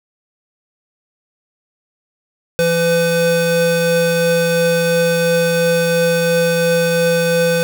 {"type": "tone pair together", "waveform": "square", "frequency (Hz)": [169.2, 504.7], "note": ["E3", "B4"], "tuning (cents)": [45, 38], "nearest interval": "octave + perfect fifth", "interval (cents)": 1893, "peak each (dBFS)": [-20, -14], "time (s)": [2.59, 7.63], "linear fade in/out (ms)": 0, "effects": []}